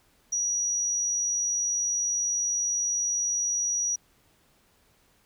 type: tone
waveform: triangle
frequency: 5800 Hz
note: F#8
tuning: 35 cents flat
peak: -21 dBFS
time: 0.32-3.96 s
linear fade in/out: 10 ms
effects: tanh soft clip ceiling -23 dBFS + pink hiss -64 dBFS RMS until 5.25 s